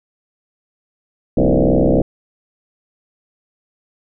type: tone with frequency modulation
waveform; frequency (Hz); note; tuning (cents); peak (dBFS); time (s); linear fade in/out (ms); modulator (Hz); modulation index
sine; 138.59; C#3; 0; -10; 1.37-2.02; 5; 63.2; 7.5
effects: none